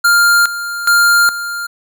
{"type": "tone with tremolo", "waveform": "square", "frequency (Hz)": 1400, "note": "F6", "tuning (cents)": 4, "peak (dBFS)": -8, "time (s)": [0.04, 1.67], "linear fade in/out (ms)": 10, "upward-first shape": "square", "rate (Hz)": 1.2, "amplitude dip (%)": 75, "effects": []}